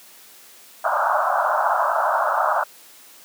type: band-pass noise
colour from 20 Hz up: pink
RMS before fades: -20 dBFS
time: 0.84-2.64 s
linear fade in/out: 10 ms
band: 590 to 1500 Hz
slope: 96 dB/octave
effects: white hiss -47 dBFS RMS until 3.24 s + high-pass 200 Hz 12 dB/octave